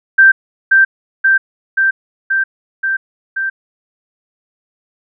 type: tone with echo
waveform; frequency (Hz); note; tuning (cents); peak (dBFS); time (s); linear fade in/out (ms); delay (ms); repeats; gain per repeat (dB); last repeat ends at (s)
sine; 1568; G6; 0; -3; 0.18-0.32; 10; 530; 6; -2; 3.5
effects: none